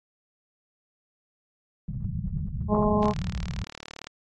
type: low-pass noise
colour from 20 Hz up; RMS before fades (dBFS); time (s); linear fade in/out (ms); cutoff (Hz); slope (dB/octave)
white; -31; 1.88-3.64; 2; 200; 96
type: harmonic tone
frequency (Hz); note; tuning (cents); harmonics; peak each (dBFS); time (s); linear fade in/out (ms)
209.9; G#3; +19; 1 / 2 / 3 / 4 / 5; -24 / -27 / -29 / -30 / -31; 2.68-3.14; 50
type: click train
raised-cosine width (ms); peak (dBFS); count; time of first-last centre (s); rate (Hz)
0.2; -21; 40; 3.03-4.07; 37.5
effects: AAC 32 kbps